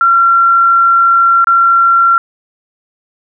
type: tone with dropouts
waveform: sine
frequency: 1367 Hz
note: F6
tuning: 37 cents flat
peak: -5 dBFS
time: 0.01-2.18 s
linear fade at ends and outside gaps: 1 ms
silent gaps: 1.444-1.471 s
effects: none